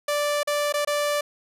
sawtooth tone with dropouts, 586 Hz, D5, 4 cents flat, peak -18 dBFS, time 0.08-1.21 s, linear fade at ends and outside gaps 5 ms, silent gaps 0.432-0.473 / 0.725-0.739 / 0.849-0.873 s, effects resampled to 32000 Hz + 10-bit

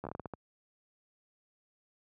slowing click train, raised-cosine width 1 ms, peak -25 dBFS, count 9, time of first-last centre 0.04-0.337 s, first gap 12 ms, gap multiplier 1.31, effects high-pass 80 Hz 12 dB/octave

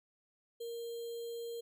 sine tone with sample-and-hold, 466.2 Hz, A#4, in tune, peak -39 dBFS, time 0.6-1.61 s, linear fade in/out 10 ms, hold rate 3675 Hz, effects none

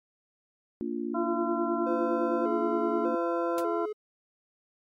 sine chord, Bb major, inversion none, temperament just, 233.1 / 291.4 / 349.6 Hz, Bb3 / D4 / F4, 0 / -13 / +2 cents, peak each -34 dBFS, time 0.81-3.15 s, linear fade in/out 0 ms
harmonic tone, 339.9 Hz, F4, 47 cents flat, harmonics 1 / 2 / 3 / 4, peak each -30 / -33 / -35 / -36 dBFS, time 1.14-3.86 s, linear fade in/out 10 ms
triangle tone with vibrato, 465.4 Hz, A#4, 3 cents flat, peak -29 dBFS, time 1.86-3.93 s, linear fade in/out 10 ms, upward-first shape square, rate 0.84 Hz, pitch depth 160 cents each way
white noise with exponential decay, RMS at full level -35 dBFS, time 3.58-3.66 s, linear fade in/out 1 ms, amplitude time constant 16 ms
effects MP3 64 kbps

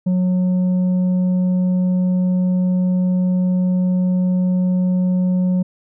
triangle tone with tanh clipping, 182.5 Hz, F#3, 24 cents flat, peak -15 dBFS, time 0.06-5.63 s, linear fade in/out 10 ms, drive 9 dB, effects none

